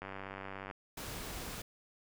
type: click train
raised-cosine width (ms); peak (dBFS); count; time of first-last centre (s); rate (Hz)
0.5; -28; 68; 0.02-0.711; 96.9
type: noise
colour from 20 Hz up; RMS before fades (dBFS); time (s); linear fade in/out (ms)
pink; -43; 0.97-1.62; 5
effects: none